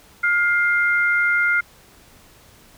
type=tone pair together; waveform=sine; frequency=1415 / 2102 Hz; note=F6 / C7; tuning=+22 / +7 cents; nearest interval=perfect fifth; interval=685 cents; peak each=-17 / -20 dBFS; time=0.23-1.61 s; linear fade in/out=10 ms; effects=pink hiss -50 dBFS RMS until 2.77 s